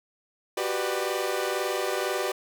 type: chord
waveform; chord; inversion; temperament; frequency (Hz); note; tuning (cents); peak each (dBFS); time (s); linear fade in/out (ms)
sawtooth; G major seventh; third; equal with one note detuned; 370 / 392 / 493.9 / 597.3; F#4 / G4 / B4 / D5; 0 / 0 / 0 / +29; -28; 0.57-2.32; 5
effects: none